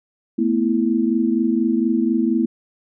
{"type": "chord", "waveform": "sine", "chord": "A suspended second", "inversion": "none", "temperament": "equal with one note detuned", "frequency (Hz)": [222.7, 246.9, 329.6], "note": ["A3", "B3", "E4"], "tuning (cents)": [21, 0, 0], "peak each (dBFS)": -20, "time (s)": [0.38, 2.46], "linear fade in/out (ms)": 10, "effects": []}